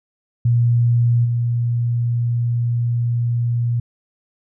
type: tone with level steps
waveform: sine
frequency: 119 Hz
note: A#2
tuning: 36 cents sharp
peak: -12 / -16 dBFS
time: 0.45-3.8 s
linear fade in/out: 5 ms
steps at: 1.24 s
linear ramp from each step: 20 ms
effects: none